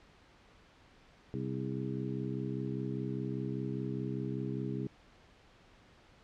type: harmonic tone with a mistuned harmonic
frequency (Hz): 65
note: C2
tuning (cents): -11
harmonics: 2 / 3 / 4 / 5 / 6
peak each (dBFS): -38 / -40 / -41 / -42 / -43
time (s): 1.34-4.87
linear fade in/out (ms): 0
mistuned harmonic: 6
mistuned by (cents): +82
effects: pink hiss -61 dBFS RMS until 6.23 s + low-pass 4000 Hz 12 dB/octave